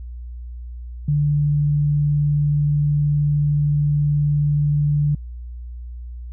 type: tone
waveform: sine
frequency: 146.83 Hz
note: D3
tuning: in tune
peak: -15 dBFS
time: 1.08-5.15 s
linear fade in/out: 5 ms
effects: added 60 Hz sine -30 dBFS peak until 6.32 s